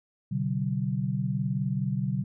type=tone cluster; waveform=sine; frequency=126.3 / 145.4 / 190.5 Hz; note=B2 / D3 / G3; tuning=+39 / -17 / -49 cents; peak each=-30 dBFS; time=0.31-2.24 s; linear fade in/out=10 ms; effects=none